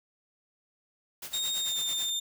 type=noise with tremolo; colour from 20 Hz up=white; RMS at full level=-39 dBFS; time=1.22-2.1 s; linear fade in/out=5 ms; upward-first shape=sine; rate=9.1 Hz; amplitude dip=75%
type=tone with pitch glide; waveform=30% pulse; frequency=3704 to 3613 Hz; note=A#7 to A7; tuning=-12 to +45 cents; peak=-26 dBFS; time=1.33-2.2 s; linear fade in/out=10 ms; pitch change=-43 cents; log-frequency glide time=1.58-1.78 s
effects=none